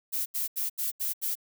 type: noise bursts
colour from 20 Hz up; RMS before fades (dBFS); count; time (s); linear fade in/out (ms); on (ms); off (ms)
violet; -30; 6; 0.12-1.355; 20; 140; 79
effects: none